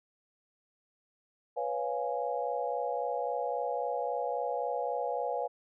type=chord; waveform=sine; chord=C# dominant seventh; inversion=third; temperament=equal with one note detuned; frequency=493.9 / 557.6 / 698.5 / 830.6 Hz; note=B4 / C#5 / E#5 / G#5; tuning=0 / +10 / 0 / 0 cents; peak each=-35 / -36 / -36 / -36 dBFS; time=1.56-5.48 s; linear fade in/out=20 ms; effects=none